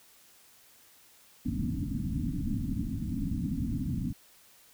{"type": "low-pass noise", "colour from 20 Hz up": "white", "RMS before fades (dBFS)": -32, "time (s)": [1.45, 4.13], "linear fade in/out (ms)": 10, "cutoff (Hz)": 290, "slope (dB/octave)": 96, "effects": ["white hiss -59 dBFS RMS until 4.73 s"]}